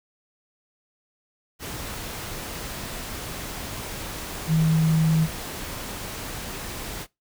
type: tone in noise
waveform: sine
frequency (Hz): 160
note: D#3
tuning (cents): +49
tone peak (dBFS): -17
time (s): 4.47-5.28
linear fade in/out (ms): 50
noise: pink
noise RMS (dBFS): -34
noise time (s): 1.59-7.07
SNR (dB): +14
effects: noise-tail reverb RT60 0.2 s tail -22 dB re dry